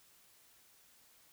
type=silence; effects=white hiss -65 dBFS RMS until 1.32 s